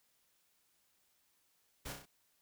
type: noise with echo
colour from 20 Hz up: pink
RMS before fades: -44 dBFS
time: 1.85-1.93 s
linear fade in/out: 10 ms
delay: 32 ms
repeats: 4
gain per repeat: -4 dB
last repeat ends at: 2.058 s
effects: white hiss -75 dBFS RMS until 2.41 s